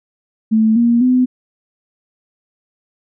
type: tone with pitch steps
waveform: sine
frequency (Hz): 220 / 235.8 / 252.7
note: A3 / A#3 / B3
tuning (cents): 0 / +20 / +40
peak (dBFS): -9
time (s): 0.51-1.26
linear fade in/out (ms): 20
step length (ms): 250
effects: none